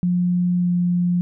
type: tone with pitch glide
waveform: sine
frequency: 177.8 to 176.47 Hz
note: F3 to F3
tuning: +31 to +18 cents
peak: -16 dBFS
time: 0.03-1.21 s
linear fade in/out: 0 ms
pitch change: -13 cents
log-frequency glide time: 0.59-0.7 s
effects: none